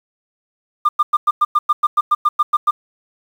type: tone bursts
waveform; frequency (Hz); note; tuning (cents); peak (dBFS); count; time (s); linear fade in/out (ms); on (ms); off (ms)
sine; 1200; D6; +37; -8; 14; 0.85-2.71; 10; 40; 100
effects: tanh soft clip ceiling -7 dBFS + 7-bit

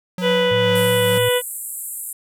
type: tone with tremolo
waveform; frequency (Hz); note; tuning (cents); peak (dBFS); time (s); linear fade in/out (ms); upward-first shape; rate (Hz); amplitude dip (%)
square; 182.1; F#3; -27; -22; 0.18-1.18; 2; triangle; 2.1; 55
type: harmonic tone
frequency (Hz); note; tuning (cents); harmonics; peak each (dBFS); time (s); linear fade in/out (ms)
493.9; B4; 0; 1 / 2 / 3 / 4 / 5 / 6 / 7; -16 / -27 / -28 / -27 / -33 / -25 / -29; 0.21-1.42; 50
type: tone with vibrato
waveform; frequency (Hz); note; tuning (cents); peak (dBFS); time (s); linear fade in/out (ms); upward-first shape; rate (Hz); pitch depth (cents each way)
sine; 110; A2; 0; -23; 0.51-1.29; 5; sine; 3.1; 43
type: band-pass noise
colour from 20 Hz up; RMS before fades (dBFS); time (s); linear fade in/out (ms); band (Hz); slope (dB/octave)
pink; -30; 0.75-2.13; 5; 7700 to 14000; 96
effects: none

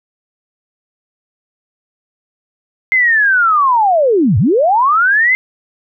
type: linear two-way sweep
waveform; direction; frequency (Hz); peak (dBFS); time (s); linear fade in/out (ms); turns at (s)
sine; down then up; 2099 to 87.31 to 2099; -8; 2.92-5.35; 0; 4.38
effects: none

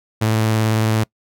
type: tone with vibrato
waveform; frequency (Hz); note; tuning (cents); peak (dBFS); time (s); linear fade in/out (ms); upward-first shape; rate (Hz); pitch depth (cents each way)
sawtooth; 110; A2; 0; -11; 0.21-1.04; 10; sine; 18; 19
effects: noise-tail reverb RT60 0.1 s tail -25 dB re dry

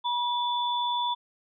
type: tone pair together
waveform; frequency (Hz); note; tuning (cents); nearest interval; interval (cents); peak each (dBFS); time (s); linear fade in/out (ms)
sine; 968 / 3472; B5 / A7; -35 / -24; octave + minor seventh; 2211; -26 / -31; 0.04-1.15; 20
effects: none

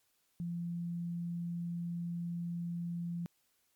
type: tone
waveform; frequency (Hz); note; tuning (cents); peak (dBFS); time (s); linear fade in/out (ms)
sine; 171.6; F3; -30; -35; 0.4-3.26; 0
effects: white hiss -75 dBFS RMS until 3.75 s + MP3 96 kbps

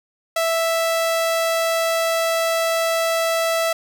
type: tone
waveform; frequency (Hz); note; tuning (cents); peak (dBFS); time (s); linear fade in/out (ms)
sawtooth; 659.3; E5; 0; -14; 0.36-3.73; 5
effects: none

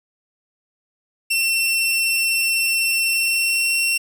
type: tone with pitch glide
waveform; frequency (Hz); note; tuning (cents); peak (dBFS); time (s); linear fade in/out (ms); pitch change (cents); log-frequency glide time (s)
sawtooth; 2704 to 2723; E7 to F7; +43 to -44; -14; 1.3-3.98; 10; +13; 3.04-3.75
effects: 8-bit

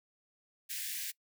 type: high-pass noise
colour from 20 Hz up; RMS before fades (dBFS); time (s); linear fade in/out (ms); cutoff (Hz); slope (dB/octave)
white; -39; 0.69-1.12; 20; 1600; 96
effects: noise-tail reverb RT60 0.1 s tail -22 dB re dry

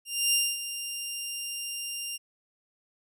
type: tone with ADSR envelope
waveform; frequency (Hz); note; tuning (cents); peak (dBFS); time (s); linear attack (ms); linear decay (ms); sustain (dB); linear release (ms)
15% pulse; 2794; F7; 0; -14; 0.05-2.18; 280; 240; -12; 25
effects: none

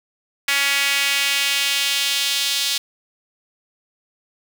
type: tone with high-pass filter sweep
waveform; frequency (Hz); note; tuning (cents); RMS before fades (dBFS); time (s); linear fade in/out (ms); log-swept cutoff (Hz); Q
sawtooth; 280; C#4; +18; -20; 0.48-2.78; 5; 2100 to 3700; 1.9
effects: none

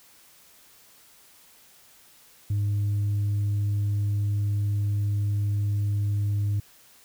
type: tone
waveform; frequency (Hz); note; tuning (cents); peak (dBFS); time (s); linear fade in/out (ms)
sine; 102.4; G#2; -24; -20; 2.5-6.6; 5
effects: tanh soft clip ceiling -21 dBFS + white hiss -55 dBFS RMS until 7.04 s

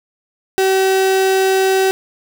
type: tone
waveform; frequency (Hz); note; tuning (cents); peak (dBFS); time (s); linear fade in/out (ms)
35% pulse; 382; G4; -45; -10; 0.58-1.91; 0
effects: none

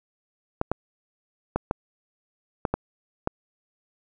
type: clicks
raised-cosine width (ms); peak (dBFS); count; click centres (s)
1; -9; 7; 0.614 / 0.716 / 1.56 / 1.711 / 2.652 / 2.74 / 3.274
effects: none

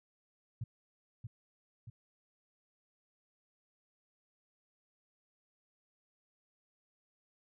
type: tone with echo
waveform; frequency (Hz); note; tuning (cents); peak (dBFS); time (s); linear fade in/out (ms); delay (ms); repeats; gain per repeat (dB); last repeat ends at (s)
sine; 115.6; A#2; -14; -35; 0.61-0.64; 5; 630; 2; -5; 1.9
effects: none

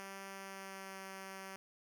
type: tone with pitch glide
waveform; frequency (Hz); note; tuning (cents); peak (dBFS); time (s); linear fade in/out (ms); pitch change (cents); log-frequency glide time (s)
5% pulse; 194.9 to 192.33; G3 to G3; -10 to -33; -35; 0-1.56; 0; -23; 0.26-1
effects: none

